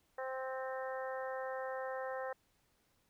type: harmonic tone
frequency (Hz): 261.6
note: C4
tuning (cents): 0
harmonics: 2 / 3 / 4 / 5 / 6 / 7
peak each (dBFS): -40 / -45 / -48 / -50 / -51 / -49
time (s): 0.18-2.33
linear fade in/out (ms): 5
effects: pink hiss -75 dBFS RMS until 3.09 s